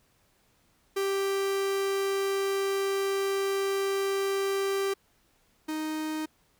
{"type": "tone pair in turn", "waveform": "45% pulse", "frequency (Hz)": [392, 311.1], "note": ["G4", "D#4"], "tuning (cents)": [0, 0], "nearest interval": "major third", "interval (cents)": 400, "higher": "first", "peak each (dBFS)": [-26, -30], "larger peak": "first", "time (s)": [[0.96, 4.94], [5.68, 6.26]], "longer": "first", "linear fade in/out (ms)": 10, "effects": ["pink hiss -67 dBFS RMS until 6.59 s"]}